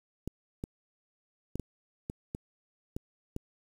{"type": "clicks", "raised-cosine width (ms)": 3, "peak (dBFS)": -22, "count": 8, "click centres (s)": [0.276, 0.639, 1.556, 1.597, 2.099, 2.349, 2.965, 3.364], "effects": ["8-bit"]}